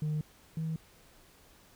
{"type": "tone pair in turn", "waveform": "sine", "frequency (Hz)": [152.6, 160.2], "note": ["D#3", "E3"], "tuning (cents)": [-33, -49], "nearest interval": "minor second", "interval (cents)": 84, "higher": "second", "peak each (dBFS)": [-27, -30], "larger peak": "first", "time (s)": [[0.02, 0.21], [0.57, 0.76]], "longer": "neither", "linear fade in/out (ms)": 2, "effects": ["tanh soft clip ceiling -28 dBFS", "pink hiss -60 dBFS RMS until 1.75 s"]}